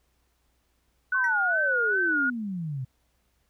sine tone with vibrato, 1480 Hz, F#6, in tune, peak -22 dBFS, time 1.12-2.3 s, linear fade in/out 5 ms, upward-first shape sine, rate 2.5 Hz, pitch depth 75 cents each way
sine exponential sweep, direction down, 1108.7 to 124.3 Hz, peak -29 dBFS, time 1.14-2.85 s, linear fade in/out 10 ms
triangle tone with exponential decay, 1916 Hz, A#6, 47 cents sharp, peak -27 dBFS, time 1.24-1.35 s, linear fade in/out 2 ms, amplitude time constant 22 ms
effects added 60 Hz sine -70 dBFS peak until 3.49 s + pink hiss -72 dBFS RMS until 3.49 s

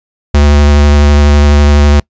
square tone with vibrato, 72.8 Hz, D2, 15 cents flat, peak -4 dBFS, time 0.34-2 s, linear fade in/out 5 ms, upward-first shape sine, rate 12 Hz, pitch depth 15 cents each way, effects noise-tail reverb RT60 0.1 s tail -26 dB re dry + resampled to 16000 Hz

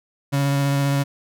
35% pulse tone with vibrato, 140 Hz, C#3, 18 cents sharp, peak -16 dBFS, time 0.32-1.04 s, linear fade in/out 20 ms, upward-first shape sine, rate 15 Hz, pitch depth 13 cents each way, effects none

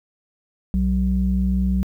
sine tone pair together, 62.8 / 188.2 Hz, B1 / F#3, +30 / +30 cents, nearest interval octave + perfect fifth, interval 1900 cents, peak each -19 dBFS, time 0.74-1.83 s, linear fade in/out 0 ms, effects tanh soft clip ceiling -10 dBFS + 9-bit

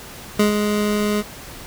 25% pulse tone with ADSR envelope, 208.7 Hz, G#3, 9 cents sharp, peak -8 dBFS, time 0.39-1.23 s, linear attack 6 ms, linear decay 120 ms, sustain -6 dB, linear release 35 ms, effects pink hiss -37 dBFS RMS until 1.66 s

